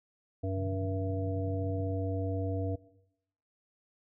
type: harmonic tone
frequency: 95.4 Hz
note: G2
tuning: 47 cents flat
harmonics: 1 / 3 / 5 / 7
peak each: -32 / -37 / -39 / -40 dBFS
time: 0.43-2.76 s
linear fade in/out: 10 ms
type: band-pass noise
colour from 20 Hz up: pink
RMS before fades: -48 dBFS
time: 0.56-1.95 s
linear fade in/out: 20 ms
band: 120 to 160 Hz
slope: 48 dB/octave
effects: noise-tail reverb RT60 0.8 s tail -19 dB re dry